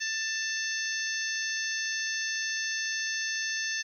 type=harmonic tone; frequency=886 Hz; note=A5; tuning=12 cents sharp; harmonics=2 / 3 / 4 / 5 / 6 / 7; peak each=-32 / -39 / -42 / -40 / -38 / -36 dBFS; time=0-3.83 s; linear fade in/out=20 ms; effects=11-bit